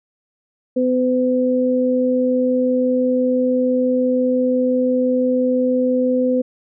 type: tone pair together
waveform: sine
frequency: 252.5 / 507.2 Hz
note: B3 / B4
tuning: +39 / +46 cents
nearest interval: octave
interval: 1207 cents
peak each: -17 dBFS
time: 0.76-6.42 s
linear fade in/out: 10 ms
effects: none